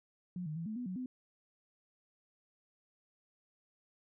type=tone with pitch steps; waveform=sine; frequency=179.1 / 153.4 / 166 / 217 / 246.6 / 184.3 / 253.9 Hz; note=F3 / D#3 / E3 / A3 / B3 / F#3 / B3; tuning=+44 / -24 / +12 / -24 / -2 / -7 / +48 cents; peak=-37 dBFS; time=0.36-1.06 s; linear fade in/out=2 ms; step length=100 ms; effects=none